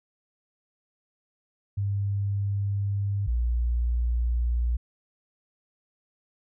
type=tone pair in turn; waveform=sine; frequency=100 / 59.34 Hz; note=G2 / A#1; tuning=+35 / +31 cents; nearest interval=major sixth; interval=904 cents; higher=first; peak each=-24 / -22 dBFS; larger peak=second; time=1.77-3.27 / 3.27-4.77 s; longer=neither; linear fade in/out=10 ms; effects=none